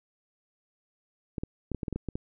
clicks, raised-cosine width 3 ms, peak -19 dBFS, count 10, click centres 1.382 / 1.435 / 1.717 / 1.747 / 1.832 / 1.882 / 1.927 / 1.96 / 2.087 / 2.155 s, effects none

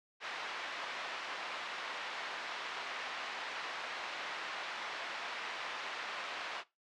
pink band-pass noise, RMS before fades -42 dBFS, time 0.2-6.64 s, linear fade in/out 50 ms, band 890 to 3300 Hz, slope 12 dB/octave, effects noise-tail reverb RT60 0.2 s tail -17 dB re dry + low-pass 6000 Hz 12 dB/octave

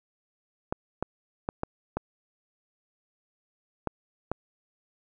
clicks, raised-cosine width 1 ms, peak -14 dBFS, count 7, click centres 0.725 / 1.026 / 1.489 / 1.634 / 1.97 / 3.873 / 4.316 s, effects none

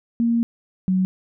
sine tone pair in turn, 233.1 / 186.58 Hz, A#3 / F#3, 0 / +15 cents, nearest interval major third, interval 385 cents, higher first, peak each -16 dBFS, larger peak neither, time 0.2-0.43 / 0.88-1.05 s, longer first, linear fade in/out 0 ms, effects none

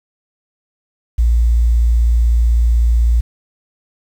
sine tone, 58 Hz, A#1, 8 cents flat, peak -9 dBFS, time 1.18-3.21 s, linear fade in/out 10 ms, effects 7-bit

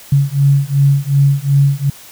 sine beating tone pair, 138.59 / 141.29 Hz, C#3 / C#3, 0 / +33 cents, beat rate 2.7 Hz, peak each -12 dBFS, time 0.12-1.9 s, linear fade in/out 5 ms, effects white hiss -38 dBFS RMS until 2.11 s

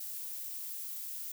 violet noise, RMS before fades -41 dBFS, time 0-1.32 s, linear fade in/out 5 ms, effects none

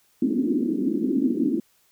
pink band-pass noise, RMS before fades -23 dBFS, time 0.22-1.6 s, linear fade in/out 5 ms, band 230 to 330 Hz, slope 48 dB/octave, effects white hiss -63 dBFS RMS until 1.91 s

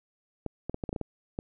clicks, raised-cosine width 2 ms, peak -19 dBFS, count 9, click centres 0.463 / 0.696 / 0.744 / 0.838 / 0.892 / 0.929 / 0.962 / 1.013 / 1.389 s, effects none

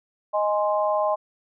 sine chord, Ab major, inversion second, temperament equal, 622.3 / 830.6 / 1046.5 Hz, Eb5 / Ab5 / C6, 0 / 0 / 0 cents, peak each -22 / -26 / -26 dBFS, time 0.33-1.16 s, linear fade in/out 20 ms, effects none

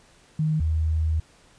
sine tone pair in turn, 155.56 / 79.23 Hz, D#3 / D#2, 0 / +32 cents, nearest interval octave, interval 1168 cents, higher first, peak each -20 dBFS, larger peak neither, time 0.39-0.6 / 0.6-1.2 s, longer second, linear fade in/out 5 ms, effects pink hiss -56 dBFS RMS until 1.58 s + resampled to 22050 Hz

